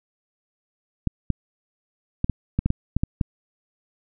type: clicks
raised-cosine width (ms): 5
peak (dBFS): -8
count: 10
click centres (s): 1.073 / 1.303 / 2.244 / 2.297 / 2.59 / 2.66 / 2.704 / 2.966 / 3.035 / 3.212
effects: none